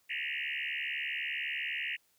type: tone with frequency modulation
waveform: sine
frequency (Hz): 2349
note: D7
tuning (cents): 0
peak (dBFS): -33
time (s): 0.09-1.97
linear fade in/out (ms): 20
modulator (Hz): 72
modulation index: 7.5
effects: white hiss -71 dBFS RMS until 2.18 s